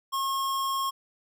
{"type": "tone", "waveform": "square", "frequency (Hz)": 1082, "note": "C#6", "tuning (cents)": -42, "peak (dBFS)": -27, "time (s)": [0.12, 0.91], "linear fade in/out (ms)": 20, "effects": []}